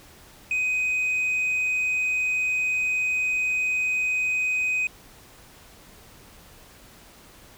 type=tone; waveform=sine; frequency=2508 Hz; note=D#7; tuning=13 cents sharp; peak=-19 dBFS; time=0.51-4.87 s; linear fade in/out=2 ms; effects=tanh soft clip ceiling -21 dBFS + pink hiss -50 dBFS RMS until 7.57 s